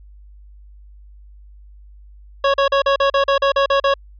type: tone bursts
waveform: 25% pulse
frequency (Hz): 553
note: C#5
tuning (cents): -4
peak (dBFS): -9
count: 11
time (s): 2.44-3.94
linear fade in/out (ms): 5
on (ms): 100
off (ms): 40
effects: added 50 Hz sine -40 dBFS peak until 4.19 s + resampled to 11025 Hz